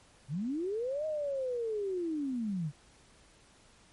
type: linear two-way sweep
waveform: sine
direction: up then down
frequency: 122.8 to 631 to 138.5 Hz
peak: -31 dBFS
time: 0.28-2.72 s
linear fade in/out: 50 ms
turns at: 1.06 s
effects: pink hiss -61 dBFS RMS until 3.92 s + MP3 48 kbps